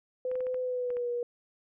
sine tone with pitch glide, 507 to 481.3 Hz, B4 to B4, +45 to -45 cents, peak -29 dBFS, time 0.25-1.23 s, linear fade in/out 2 ms, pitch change -90 cents, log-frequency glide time 0.61-1.1 s
clicks, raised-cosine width 0.5 ms, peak -33 dBFS, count 7, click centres 0.315 / 0.355 / 0.406 / 0.468 / 0.544 / 0.904 / 0.969 s
effects none

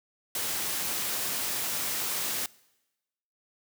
white noise, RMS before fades -31 dBFS, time 0.35-2.46 s, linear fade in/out 2 ms, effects noise-tail reverb RT60 1.0 s tail -23 dB re dry + high-pass 100 Hz 12 dB/octave

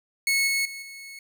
sawtooth tone with level steps, 2195 Hz, C#7, 18 cents flat, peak -17 / -19 / -32 / -36 dBFS, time 0.27-1.19 s, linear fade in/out 2 ms, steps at 0.47 / 0.65 / 0.82 s, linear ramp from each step 5 ms, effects none

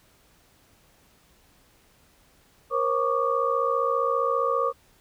sine tone cluster, 475 / 535 / 1125 / 1200 Hz, A#4 / C5 / C#6 / D6, +33 / +38 / +25 / +37 cents, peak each -27 dBFS, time 2.7-4.73 s, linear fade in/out 50 ms, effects pink hiss -60 dBFS RMS until 5 s

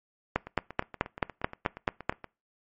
two click trains, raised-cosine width 0.5 ms, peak -24 / -9 dBFS, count 16 / 9, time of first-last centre 0.47-2.243 / 0.36-2.095 s, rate 8.46 / 4.61 Hz, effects noise-tail reverb RT60 0.3 s tail -23 dB re dry + MP3 32 kbps

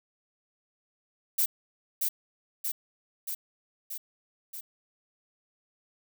violet noise with echo, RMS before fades -25 dBFS, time 1.38-1.46 s, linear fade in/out 10 ms, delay 630 ms, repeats 5, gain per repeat -3 dB, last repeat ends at 4.61 s, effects none

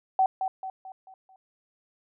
sine tone with echo, 760 Hz, F#5, 46 cents sharp, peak -18 dBFS, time 0.19-0.26 s, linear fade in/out 2 ms, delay 220 ms, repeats 5, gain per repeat -7 dB, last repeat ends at 1.36 s, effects none

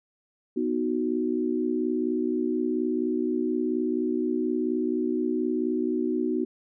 sine chord, B major, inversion none, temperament equal, 246.9 / 311.1 / 370 Hz, B3 / D#4 / F#4, 0 / 0 / 0 cents, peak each -28 dBFS, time 0.56-6.45 s, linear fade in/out 10 ms, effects none

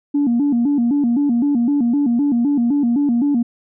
sine tone with vibrato, 260.8 Hz, C4, 5 cents flat, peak -12 dBFS, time 0.14-3.43 s, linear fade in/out 10 ms, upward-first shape square, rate 3.9 Hz, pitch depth 170 cents each way, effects tanh soft clip ceiling -10 dBFS

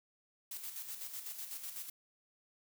blue noise with tremolo, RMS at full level -43 dBFS, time 0.51-1.9 s, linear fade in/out 5 ms, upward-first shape square, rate 8 Hz, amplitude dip 50%, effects none

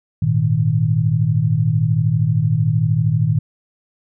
sine chord, Ab suspended second, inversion none, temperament just, 103.83 / 116.8 / 155.74 Hz, Ab2 / Bb2 / Eb3, 0 / +4 / +2 cents, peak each -21 / -17 / -17 dBFS, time 0.22-3.39 s, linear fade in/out 5 ms, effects none

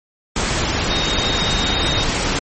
sine tone in noise, 3730 Hz, A#7, in tune, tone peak -21 dBFS, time 0.9-2.04 s, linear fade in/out 2 ms, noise pink, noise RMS -19 dBFS, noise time 0.36-2.39 s, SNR -5 dB, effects MP3 32 kbps

